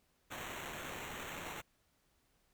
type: noise with sample-and-hold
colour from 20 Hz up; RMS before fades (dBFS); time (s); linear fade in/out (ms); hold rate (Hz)
violet; -45; 0.3-1.62; 20; 4900
effects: pink hiss -75 dBFS RMS until 2.53 s